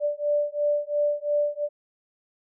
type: beating tone pair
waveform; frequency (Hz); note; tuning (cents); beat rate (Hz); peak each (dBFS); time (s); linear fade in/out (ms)
sine; 586 / 588.9; D5 / D5; -4 / +5; 2.9; -25; 0-1.69; 50
effects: none